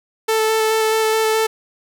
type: tone with vibrato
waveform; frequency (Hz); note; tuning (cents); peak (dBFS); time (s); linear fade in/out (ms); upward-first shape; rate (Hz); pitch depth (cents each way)
sawtooth; 440; A4; 0; -11; 0.28-1.47; 10; square; 4.7; 9
effects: none